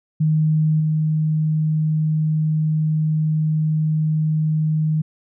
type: tone with level steps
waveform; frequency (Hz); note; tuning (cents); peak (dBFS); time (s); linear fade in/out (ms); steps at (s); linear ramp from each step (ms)
sine; 155.56; D#3; 0; -14 / -16; 0.2-5.02; 10; 0.8; 5
effects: none